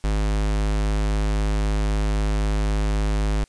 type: tone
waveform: square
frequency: 51.91 Hz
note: G#1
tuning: in tune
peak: -20 dBFS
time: 0.04-3.44 s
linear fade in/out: 0 ms
effects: white hiss -60 dBFS RMS until 3.48 s + resampled to 22050 Hz